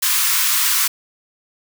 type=high-pass noise; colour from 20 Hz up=white; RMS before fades=-17 dBFS; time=0.02-0.88 s; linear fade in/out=10 ms; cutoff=950 Hz; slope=96 dB/octave; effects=none